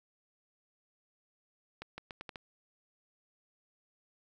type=accelerating click train; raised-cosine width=0.3 ms; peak=-26 dBFS; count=6; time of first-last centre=1.82-2.358 s; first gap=160 ms; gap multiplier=0.8; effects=11-bit